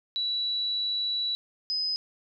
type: tone pair in turn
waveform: sine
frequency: 3933 / 5033 Hz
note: B7 / D#8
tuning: -8 / +19 cents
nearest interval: major third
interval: 427 cents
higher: second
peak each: -26 dBFS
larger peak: neither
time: 0.16-1.35 / 1.7-1.96 s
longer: first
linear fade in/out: 0 ms
effects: none